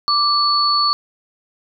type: tone pair together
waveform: sine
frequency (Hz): 1174.7 / 4435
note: D6 / C#8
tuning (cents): 0 / 0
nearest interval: octave + major seventh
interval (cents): 2300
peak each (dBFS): -16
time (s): 0.08-0.93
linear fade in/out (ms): 0
effects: none